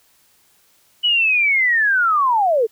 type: linear sweep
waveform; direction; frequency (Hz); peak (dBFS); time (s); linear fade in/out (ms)
sine; down; 2976 to 415.3; -13; 1.03-2.67; 20
effects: white hiss -57 dBFS RMS until 2.71 s